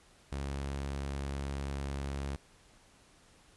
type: tone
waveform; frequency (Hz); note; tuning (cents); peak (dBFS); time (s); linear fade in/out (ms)
sawtooth; 69.3; C#2; 0; -31; 0.32-2.36; 0
effects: pink hiss -62 dBFS RMS until 3.56 s + resampled to 24000 Hz